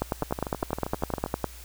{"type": "two click trains", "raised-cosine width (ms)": 1, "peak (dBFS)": [-17, -11], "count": [14, 15], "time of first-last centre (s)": [[0.23, 1.262], [0.02, 1.443]], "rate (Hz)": [12.6, 9.84], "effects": ["added 60 Hz sine -44 dBFS peak until 1.64 s", "white hiss -48 dBFS RMS until 1.64 s"]}